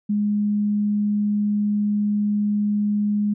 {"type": "tone", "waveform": "sine", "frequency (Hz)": 207.4, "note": "G#3", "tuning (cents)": -2, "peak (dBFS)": -18, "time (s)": [0.09, 3.34], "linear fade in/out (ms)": 10, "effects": []}